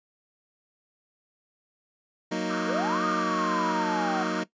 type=chord; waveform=25% pulse; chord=D# minor; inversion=first; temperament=equal; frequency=185 / 233.1 / 311.1 Hz; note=F#3 / A#3 / D#4; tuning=0 / 0 / 0 cents; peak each=-28 / -29 / -27 dBFS; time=2.31-4.44 s; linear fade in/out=10 ms
type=band-pass noise; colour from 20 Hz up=pink; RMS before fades=-35 dBFS; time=2.49-4.42 s; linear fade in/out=10 ms; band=1100 to 1600 Hz; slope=96 dB/octave
type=linear two-way sweep; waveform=sine; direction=up then down; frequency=420 to 1244.5 to 741 Hz; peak=-28 dBFS; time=2.67-4.24 s; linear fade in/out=20 ms; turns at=3.04 s
effects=noise-tail reverb RT60 0.1 s tail -17 dB re dry + resampled to 16000 Hz